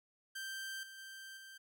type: tone with level steps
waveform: sawtooth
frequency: 1568 Hz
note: G6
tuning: in tune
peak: -38 / -47 / -45 / -48 dBFS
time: 0.35-1.58 s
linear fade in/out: 10 ms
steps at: 0.83 / 0.98 / 1.37 s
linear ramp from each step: 2 ms
effects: none